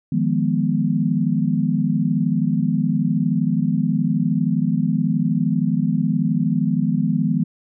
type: chord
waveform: sine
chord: F half-diminished seventh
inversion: third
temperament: equal with one note detuned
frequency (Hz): 155.56 / 174.61 / 207.7 / 245.9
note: Eb3 / F3 / Ab3 / Cb4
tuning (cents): 0 / 0 / 0 / -7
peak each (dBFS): -22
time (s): 0.12-7.44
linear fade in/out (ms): 5
effects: none